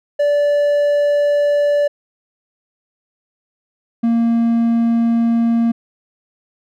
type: tone pair in turn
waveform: triangle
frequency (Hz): 581 / 231.7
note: D5 / A#3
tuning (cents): -19 / -10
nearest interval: octave + major third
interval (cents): 1591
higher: first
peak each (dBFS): -10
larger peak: neither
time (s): 0.19-1.88 / 4.03-5.72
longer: neither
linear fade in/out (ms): 10
effects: none